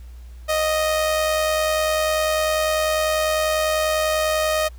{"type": "tone with amplitude modulation", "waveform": "sawtooth", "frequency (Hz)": 622.3, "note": "D#5", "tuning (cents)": 0, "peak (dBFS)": -13, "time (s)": [0.48, 4.69], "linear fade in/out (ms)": 20, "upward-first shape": "sine", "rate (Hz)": 90.1, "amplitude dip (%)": 35, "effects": ["added 60 Hz sine -36 dBFS peak until 4.78 s", "pink hiss -56 dBFS RMS until 4.78 s"]}